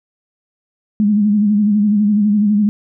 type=tone with vibrato; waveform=sine; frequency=207.9 Hz; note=G#3; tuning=2 cents sharp; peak=-10 dBFS; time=1-2.69 s; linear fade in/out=0 ms; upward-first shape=sine; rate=12 Hz; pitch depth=56 cents each way; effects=none